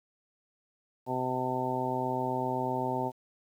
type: harmonic tone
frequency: 127.8 Hz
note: C3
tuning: 40 cents flat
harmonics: 1 / 2 / 3 / 4 / 5 / 6 / 7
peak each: -38 / -36 / -36 / -39 / -37 / -38 / -33 dBFS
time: 1.06-3.12 s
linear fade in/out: 50 ms
effects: 10-bit